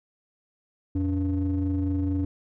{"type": "ring-modulated tone", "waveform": "triangle", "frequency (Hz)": 99.1, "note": "G2", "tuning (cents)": 19, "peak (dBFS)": -18, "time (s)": [0.95, 2.25], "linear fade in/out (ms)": 5, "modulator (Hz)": 186, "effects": []}